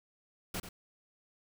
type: noise with echo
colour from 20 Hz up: pink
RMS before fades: -37 dBFS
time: 0.54-0.6 s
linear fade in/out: 5 ms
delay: 90 ms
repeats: 1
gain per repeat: -10 dB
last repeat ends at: 0.69 s
effects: none